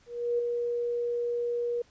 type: tone with ADSR envelope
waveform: sine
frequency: 477.7 Hz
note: A#4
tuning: 42 cents sharp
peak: -23 dBFS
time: 0.06-1.82 s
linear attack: 330 ms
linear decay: 4 ms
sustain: -4 dB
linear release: 5 ms
effects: pink hiss -62 dBFS RMS until 1.9 s + resampled to 16000 Hz

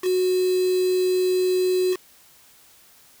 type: tone with quantisation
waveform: sine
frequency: 368 Hz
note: F#4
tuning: 9 cents flat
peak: -18 dBFS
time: 0.02-1.97 s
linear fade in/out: 50 ms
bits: 5
effects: white hiss -53 dBFS RMS until 3.2 s

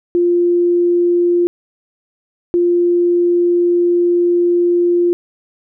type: tone pair in turn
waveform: sine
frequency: 349.1 / 349.1 Hz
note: F4 / F4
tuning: -1 / -1 cents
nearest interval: unison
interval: 0 cents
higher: neither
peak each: -10 dBFS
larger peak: neither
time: 0.15-1.47 / 2.54-5.13 s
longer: second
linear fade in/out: 0 ms
effects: none

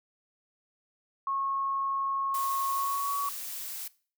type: tone with pitch glide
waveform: sine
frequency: 1092 to 1126.6 Hz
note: C#6 to C#6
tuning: -26 to +28 cents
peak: -28 dBFS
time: 1.27-3.29 s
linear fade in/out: 2 ms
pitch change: +54 cents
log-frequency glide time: 2.71-3.17 s
type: noise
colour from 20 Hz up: blue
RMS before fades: -38 dBFS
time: 2.34-3.88 s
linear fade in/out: 5 ms
effects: noise-tail reverb RT60 0.4 s tail -20 dB re dry

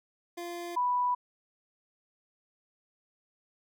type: tone pair in turn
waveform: 25% pulse / sine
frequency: 346.3 / 986.3 Hz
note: F4 / B5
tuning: -15 / -3 cents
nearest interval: octave + tritone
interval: 1812 cents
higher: second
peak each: -33 / -25 dBFS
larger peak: second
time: 0.37-0.76 / 0.76-1.15 s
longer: neither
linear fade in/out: 10 ms
effects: none

